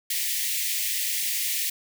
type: high-pass noise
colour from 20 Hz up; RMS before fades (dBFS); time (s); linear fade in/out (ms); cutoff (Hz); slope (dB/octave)
white; -27; 0.1-1.7; 5; 1800; 96
effects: none